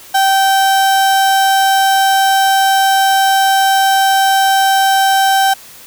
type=tone; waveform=35% pulse; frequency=777 Hz; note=G5; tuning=16 cents flat; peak=-7 dBFS; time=0.14-5.54 s; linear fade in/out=10 ms; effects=white hiss -37 dBFS RMS until 5.86 s